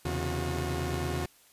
sawtooth tone cluster, 81.2 / 128.2 / 137.2 / 360.9 Hz, E2 / C3 / C#3 / F#4, -26 / -35 / -17 / -43 cents, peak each -29 / -36 / -32 / -31 dBFS, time 0.05-1.26 s, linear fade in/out 5 ms, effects white hiss -60 dBFS RMS until 1.52 s + resampled to 32000 Hz

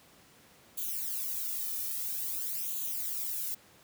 violet noise with flanger, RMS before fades -35 dBFS, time 0.77-3.55 s, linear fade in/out 10 ms, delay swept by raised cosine 0.28 to 1.68 ms, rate 0.5 Hz, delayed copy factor +1, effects pink hiss -59 dBFS RMS until 3.83 s + high-pass 100 Hz 12 dB/octave

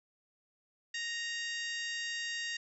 harmonic tone with a mistuned harmonic, 932.3 Hz, A#5, in tune, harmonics 2 / 3 / 4 / 5 / 6 / 7 / 8, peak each -38 / -42 / -44 / -46 / -48 / -49 / -50 dBFS, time 0.94-2.57 s, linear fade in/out 5 ms, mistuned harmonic 5, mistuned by +20 cents, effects none

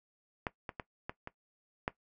clicks, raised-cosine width 0.5 ms, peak -18 / -23 / -24 / -22 / -26 / -16 dBFS, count 6, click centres 0.468 / 0.692 / 0.798 / 1.095 / 1.274 / 1.879 s, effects noise-tail reverb RT60 0.1 s tail -17 dB re dry

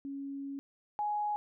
sine tone pair in turn, 277.2 / 835 Hz, C#4 / G#5, 0 / +9 cents, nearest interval octave + perfect fifth, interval 1909 cents, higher second, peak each -37 / -30 dBFS, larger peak second, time 0.05-0.59 / 0.99-1.36 s, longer first, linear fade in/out 0 ms, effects none

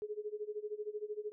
sine tone with tremolo, 421.3 Hz, G#4, 25 cents sharp, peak -35 dBFS, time 0.02-1.32 s, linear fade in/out 0 ms, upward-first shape sine, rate 13 Hz, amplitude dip 90%, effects none

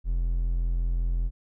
triangle tone, 42.66 Hz, F1, 40 cents flat, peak -21 dBFS, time 0.04-1.31 s, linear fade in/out 50 ms, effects none

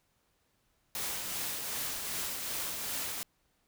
white noise with tremolo, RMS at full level -35 dBFS, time 0.95-3.23 s, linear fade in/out 0 ms, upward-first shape triangle, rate 2.6 Hz, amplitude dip 35%, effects pink hiss -74 dBFS RMS until 3.67 s

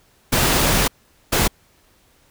pink noise bursts at uneven times, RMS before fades -17 dBFS, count 2, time 0.32-0.88 / 1.32-1.48 s, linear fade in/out 10 ms, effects pink hiss -57 dBFS RMS until 2.3 s

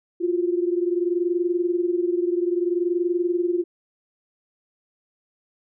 sine tone pair together, 346.3 / 366.9 Hz, F4 / F#4, -15 / -15 cents, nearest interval minor second, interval 100 cents, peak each -21 / -25 dBFS, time 0.2-3.64 s, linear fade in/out 20 ms, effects none

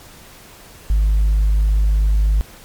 triangle tone with tanh clipping, 51.6 Hz, G#1, 10 cents flat, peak -12 dBFS, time 0.9-2.41 s, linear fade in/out 0 ms, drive 6 dB, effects pink hiss -42 dBFS RMS until 2.64 s + MP3 96 kbps

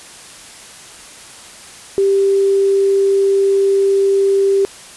sine tone with quantisation, 393 Hz, G4, 4 cents sharp, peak -10 dBFS, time 1.98-4.65 s, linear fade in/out 0 ms, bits 6, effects white hiss -37 dBFS RMS until 4.96 s + resampled to 24000 Hz

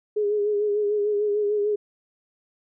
sine tone with vibrato, 415.3 Hz, G#4, in tune, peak -20 dBFS, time 0.16-1.76 s, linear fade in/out 10 ms, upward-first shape sine, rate 6.7 Hz, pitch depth 38 cents each way, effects none

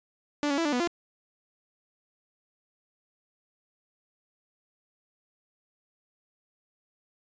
sawtooth tone with pitch steps, 292.4 / 280.7 / 331.9 / 294.1 / 246.3 / 344.5 Hz, D4 / C#4 / E4 / D4 / B3 / F4, -7 / +22 / +12 / +3 / -5 / -24 cents, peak -21 dBFS, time 0.43-0.874 s, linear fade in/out 0 ms, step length 74 ms, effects resampled to 16000 Hz

